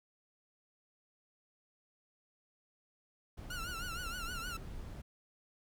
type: noise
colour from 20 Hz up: brown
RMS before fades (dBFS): -45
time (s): 3.37-5.02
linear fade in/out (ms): 10
type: tone with vibrato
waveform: sawtooth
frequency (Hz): 1404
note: F6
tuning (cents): +9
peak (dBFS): -37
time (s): 3.5-4.57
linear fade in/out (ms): 5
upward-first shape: triangle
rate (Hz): 6.4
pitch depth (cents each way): 120
effects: none